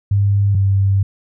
sine tone pair in turn, 100.4 / 97.94 Hz, G2 / G2, +42 / -1 cents, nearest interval unison, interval 43 cents, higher first, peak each -11 dBFS, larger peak neither, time 0.11-0.55 / 0.55-1.03 s, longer second, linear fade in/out 5 ms, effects none

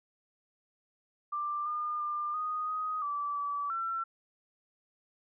sine tone with pitch steps, 1183 / 1211 / 1197 / 1240 / 1252 / 1159 / 1151 / 1348 Hz, D6 / D#6 / D6 / D#6 / D#6 / D6 / D6 / E6, +12 / -47 / +33 / -6 / +10 / -23 / -35 / +38 cents, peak -31 dBFS, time 1.32-4.04 s, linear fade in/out 10 ms, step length 340 ms, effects none

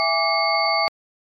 sine tone cluster, 663 / 820 / 1162 / 2164 / 4557 Hz, E5 / G#5 / D6 / C#7 / C#8, +10 / -22 / -19 / -42 / +47 cents, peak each -24 dBFS, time 0-0.88 s, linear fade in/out 0 ms, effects AAC 48 kbps

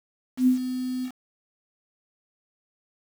sine tone with ADSR envelope, 254.2 Hz, C4, 50 cents flat, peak -14 dBFS, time 0.37-1.12 s, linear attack 100 ms, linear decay 110 ms, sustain -12 dB, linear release 80 ms, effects 7-bit

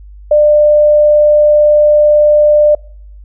sine tone, 597 Hz, D5, 28 cents sharp, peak -4 dBFS, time 0.31-2.75 s, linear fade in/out 5 ms, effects noise-tail reverb RT60 0.6 s tail -26 dB re dry + added 50 Hz sine -31 dBFS peak until 3.24 s

